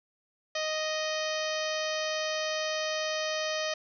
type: harmonic tone with a mistuned harmonic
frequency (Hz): 622.3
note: D#5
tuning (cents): 0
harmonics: 1 / 2 / 3 / 4 / 5 / 6 / 7 / 8 / 9 / 10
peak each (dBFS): -32 / -39 / -37 / -40 / -39 / -43 / -42 / -42 / -45 / -44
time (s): 0.55-3.74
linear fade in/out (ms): 5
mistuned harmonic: 10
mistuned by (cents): -46
effects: none